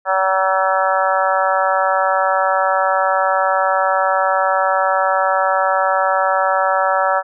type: harmonic tone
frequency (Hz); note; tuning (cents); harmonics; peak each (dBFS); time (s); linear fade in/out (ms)
190; F#3; +46; 3 / 4 / 5 / 6 / 7 / 8 / 9; -19 / -19 / -21 / -26 / -19 / -28 / -24; 0.05-7.23; 50
effects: none